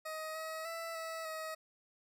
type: tone with pitch steps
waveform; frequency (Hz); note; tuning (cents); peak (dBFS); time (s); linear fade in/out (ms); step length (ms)
20% pulse; 629 / 637 / 662 / 650 / 634; D#5 / D#5 / E5 / E5 / D#5; +19 / +41 / +7 / -24 / +32; -35; 0.05-1.55; 10; 300
effects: none